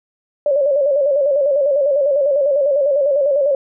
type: tone with vibrato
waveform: sine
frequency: 564 Hz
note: C#5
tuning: 30 cents sharp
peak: -12 dBFS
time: 0.46-3.55 s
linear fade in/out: 2 ms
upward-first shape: square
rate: 10 Hz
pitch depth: 71 cents each way
effects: none